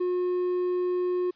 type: tone with hard clipping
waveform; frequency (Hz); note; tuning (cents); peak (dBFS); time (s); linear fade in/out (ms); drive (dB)
sine; 360; F#4; -47; -25; 0-1.31; 10; 3
effects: white hiss -63 dBFS RMS until 1.35 s + resampled to 11025 Hz